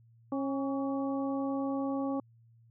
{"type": "harmonic tone with a mistuned harmonic", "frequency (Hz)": 272.9, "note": "C#4", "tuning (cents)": -27, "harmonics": [1, 2, 3, 4], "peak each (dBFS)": [-31, -37, -41, -43], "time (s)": [0.32, 2.2], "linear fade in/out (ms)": 2, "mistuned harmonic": 4, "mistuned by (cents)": 56, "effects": ["added 115 Hz sine -58 dBFS peak until 2.7 s"]}